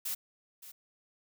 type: noise with echo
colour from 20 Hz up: blue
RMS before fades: -35 dBFS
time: 0.05-0.15 s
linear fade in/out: 10 ms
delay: 570 ms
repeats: 1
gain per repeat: -14 dB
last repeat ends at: 0.72 s
effects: none